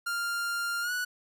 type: tone with pitch glide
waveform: 45% pulse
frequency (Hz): 1396.9 to 1474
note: F6 to F#6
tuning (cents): 0 to -7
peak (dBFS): -29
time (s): 0.06-1.05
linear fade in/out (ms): 10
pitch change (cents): +93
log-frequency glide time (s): 0.81-0.92
effects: none